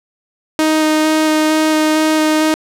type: tone with vibrato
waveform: sawtooth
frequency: 311.1 Hz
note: D#4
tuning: in tune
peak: -7 dBFS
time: 0.59-2.54 s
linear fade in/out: 0 ms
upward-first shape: square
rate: 2.2 Hz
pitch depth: 8 cents each way
effects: low-pass 12000 Hz 12 dB/octave + 8-bit